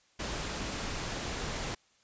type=noise; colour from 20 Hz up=pink; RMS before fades=-36 dBFS; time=0.19-1.75 s; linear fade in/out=10 ms; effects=white hiss -67 dBFS RMS until 2.03 s + resampled to 16000 Hz